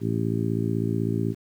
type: harmonic tone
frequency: 56 Hz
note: A1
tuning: 31 cents sharp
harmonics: 2 / 3 / 4 / 5 / 6 / 7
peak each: -27 / -29 / -30 / -31 / -32 / -32 dBFS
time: 0-1.35 s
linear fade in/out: 50 ms
effects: 9-bit